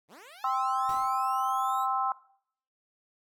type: linear sweep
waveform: 10% pulse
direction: up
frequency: 120.3 to 3951 Hz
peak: -40 dBFS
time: 0.08-1.87 s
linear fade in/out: 50 ms
type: chord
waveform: sine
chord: C major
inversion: second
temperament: just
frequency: 784.9 / 1046.5 / 1308.1 Hz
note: G5 / C6 / E6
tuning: +2 / 0 / -14 cents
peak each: -30 / -30 / -30 dBFS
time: 0.44-2.12 s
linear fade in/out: 2 ms
type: noise with exponential decay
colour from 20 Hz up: pink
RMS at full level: -44 dBFS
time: 0.89-1.35 s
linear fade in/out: 1 ms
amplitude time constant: 100 ms
effects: noise-tail reverb RT60 0.6 s tail -19 dB re dry